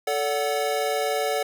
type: chord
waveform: square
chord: D major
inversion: second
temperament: equal with one note detuned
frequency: 440 / 572.9 / 740 Hz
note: A4 / D5 / F#5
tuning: 0 / -43 / 0 cents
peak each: -28 dBFS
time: 0.07-1.43 s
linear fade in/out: 5 ms
effects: none